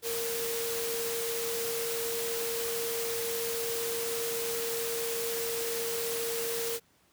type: tone in noise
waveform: sine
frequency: 463 Hz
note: A#4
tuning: 12 cents flat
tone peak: -33 dBFS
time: 0.02-6.8 s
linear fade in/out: 50 ms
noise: white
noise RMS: -35 dBFS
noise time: 0.02-6.8 s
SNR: -1 dB
effects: pink hiss -66 dBFS RMS until 7.12 s + high-pass 80 Hz 12 dB/octave